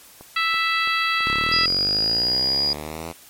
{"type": "click train", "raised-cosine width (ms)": 1, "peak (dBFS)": -26, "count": 6, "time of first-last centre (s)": [0.21, 1.871], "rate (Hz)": 3.01}
{"type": "harmonic tone", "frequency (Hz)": 659.3, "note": "E5", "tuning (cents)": 0, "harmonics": [2, 3, 4, 5, 6, 7], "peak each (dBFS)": [-23, -24, -25, -29, -30, -32], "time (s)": [0.36, 1.66], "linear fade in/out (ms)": 5}
{"type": "linear sweep", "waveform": "5% pulse", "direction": "up", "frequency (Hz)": [32.71, 84.2], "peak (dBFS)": -19, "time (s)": [1.24, 3.13], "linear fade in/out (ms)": 20}
{"type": "tone", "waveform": "sine", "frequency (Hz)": 4882, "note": "D#8", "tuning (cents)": -34, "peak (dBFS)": -18, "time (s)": [1.52, 2.73], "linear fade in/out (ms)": 2}
{"effects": ["white hiss -47 dBFS RMS until 3.29 s", "MP3 64 kbps"]}